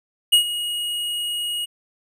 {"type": "tone with ADSR envelope", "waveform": "square", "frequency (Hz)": 2886, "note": "F#7", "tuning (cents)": -44, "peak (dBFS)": -10, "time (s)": [0.32, 1.66], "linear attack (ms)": 14, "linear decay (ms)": 100, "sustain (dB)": -14, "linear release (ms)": 20, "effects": []}